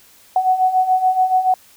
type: beating tone pair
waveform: sine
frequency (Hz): 740 / 747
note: F#5 / F#5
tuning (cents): 0 / +16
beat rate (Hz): 7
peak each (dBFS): -19 / -14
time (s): 0.36-1.54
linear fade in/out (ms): 2
effects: white hiss -49 dBFS RMS until 1.76 s